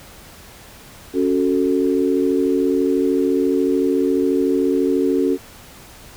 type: chord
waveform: sine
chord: F# minor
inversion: second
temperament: just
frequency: 277.5 / 370 / 444 Hz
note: C#4 / F#4 / A4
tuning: +2 / 0 / +16 cents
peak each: -18 / -19 / -21 dBFS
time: 1.13-5.38 s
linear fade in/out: 50 ms
effects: pink hiss -42 dBFS RMS until 6.16 s